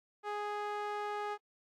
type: tone with band-pass filter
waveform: sawtooth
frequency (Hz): 415.3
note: G#4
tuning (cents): 0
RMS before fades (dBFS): -38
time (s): 0.23-1.38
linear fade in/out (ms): 50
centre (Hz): 990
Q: 1.2
effects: AAC 64 kbps